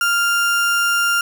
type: tone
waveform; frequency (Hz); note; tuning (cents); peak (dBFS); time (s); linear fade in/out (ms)
35% pulse; 1396.9; F6; 0; -13; 0.01-1.21; 2
effects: none